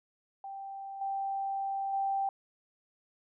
sine tone with level steps, 784 Hz, G5, in tune, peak -39 / -31 / -28 dBFS, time 0.44-2.29 s, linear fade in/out 2 ms, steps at 1.01 / 1.93 s, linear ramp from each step 5 ms, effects none

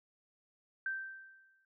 sine tone with exponential decay, 1561 Hz, G6, 8 cents flat, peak -32 dBFS, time 0.86-1.65 s, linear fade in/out 2 ms, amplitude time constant 170 ms, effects none

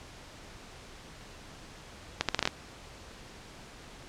accelerating click train, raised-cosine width 0.2 ms, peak -8 dBFS, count 7, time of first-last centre 2.21-2.475 s, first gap 77 ms, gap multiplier 0.77, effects pink hiss -49 dBFS RMS until 4.08 s + low-pass 7000 Hz 12 dB/octave

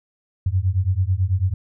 sine beating tone pair, 89.2 / 98.3 Hz, F2 / G2, +37 / +5 cents, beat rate 9.1 Hz, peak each -20 dBFS, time 0.46-1.54 s, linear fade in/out 5 ms, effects none

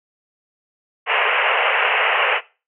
white band-pass noise, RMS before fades -18 dBFS, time 1.06-2.41 s, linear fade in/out 50 ms, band 420 to 2900 Hz, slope 96 dB/octave, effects noise-tail reverb RT60 0.3 s tail -18 dB re dry

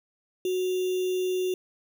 sine tone with sample-and-hold, 368.4 Hz, F#4, 7 cents flat, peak -24 dBFS, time 0.45-1.54 s, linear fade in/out 2 ms, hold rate 3150 Hz, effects none

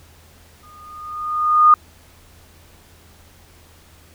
sine tone with exponential growth, 1226 Hz, D#6, 26 cents flat, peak -5 dBFS, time 0.63-1.74 s, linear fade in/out 2 ms, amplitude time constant 240 ms, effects added 82 Hz sine -50 dBFS peak until 4.14 s + pink hiss -50 dBFS RMS until 4.14 s

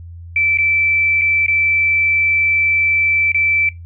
sine tone with dropouts, 2326 Hz, D7, 17 cents flat, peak -12 dBFS, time 0.36-3.69 s, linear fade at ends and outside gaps 2 ms, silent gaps 0.574-0.585 / 1.213-1.217 / 1.463-1.481 / 3.319-3.345 s, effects noise-tail reverb RT60 0.2 s tail -21 dB re dry + added 85 Hz sine -31 dBFS peak until 3.85 s

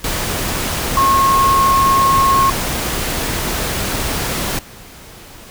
sine tone in noise, 1085 Hz, C#6, 37 cents flat, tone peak -10 dBFS, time 0.97-2.5 s, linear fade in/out 2 ms, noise pink, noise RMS -20 dBFS, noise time 0.04-4.59 s, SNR +7 dB, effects pink hiss -38 dBFS RMS until 5.5 s

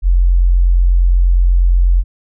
sine tone, 44.2 Hz, F1, 22 cents sharp, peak -7 dBFS, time 0.02-2.04 s, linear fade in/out 50 ms, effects none

